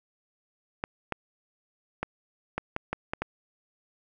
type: clicks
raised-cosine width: 0.5 ms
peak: -14 dBFS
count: 8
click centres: 0.839 / 1.123 / 2.03 / 2.58 / 2.764 / 2.93 / 3.135 / 3.22 s
effects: none